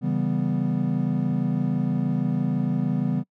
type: chord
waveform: triangle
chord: C# half-diminished seventh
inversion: none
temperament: equal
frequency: 138.59 / 164.81 / 196 / 246.9 Hz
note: C#3 / E3 / G3 / B3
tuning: 0 / 0 / 0 / 0 cents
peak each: -25 dBFS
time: 0.01-3.24 s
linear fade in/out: 50 ms
effects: noise-tail reverb RT60 0.1 s tail -26 dB re dry